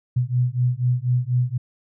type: beating tone pair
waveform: sine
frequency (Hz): 122.3 / 126.4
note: B2 / B2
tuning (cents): -16 / +41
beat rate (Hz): 4.1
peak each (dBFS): -21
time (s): 0.16-1.58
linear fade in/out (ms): 10
effects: none